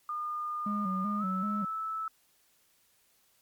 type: tone with pitch glide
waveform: sine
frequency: 1215 to 1309.7 Hz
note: D#6 to E6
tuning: -42 to -12 cents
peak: -32 dBFS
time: 0.09-2.08 s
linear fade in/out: 2 ms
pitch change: +130 cents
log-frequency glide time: 1.18-1.23 s
type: tone with vibrato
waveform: triangle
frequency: 197.7 Hz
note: G3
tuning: 15 cents sharp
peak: -29 dBFS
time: 0.66-1.65 s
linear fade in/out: 5 ms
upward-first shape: square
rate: 2.6 Hz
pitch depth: 85 cents each way
effects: white hiss -68 dBFS RMS until 3.41 s + MP3 96 kbps